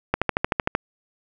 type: click train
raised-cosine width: 0.5 ms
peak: -4 dBFS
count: 9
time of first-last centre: 0.14-0.751 s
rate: 13.1 Hz
effects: none